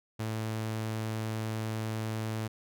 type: tone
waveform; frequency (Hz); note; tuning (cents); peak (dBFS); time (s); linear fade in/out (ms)
sawtooth; 110; A2; 0; -28; 0.19-2.48; 10
effects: none